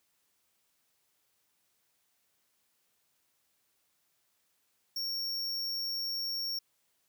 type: tone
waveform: square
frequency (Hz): 5510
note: F8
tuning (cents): -24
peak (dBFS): -33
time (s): 4.96-6.59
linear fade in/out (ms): 5
effects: white hiss -75 dBFS RMS until 7.08 s + high-pass 60 Hz 12 dB/octave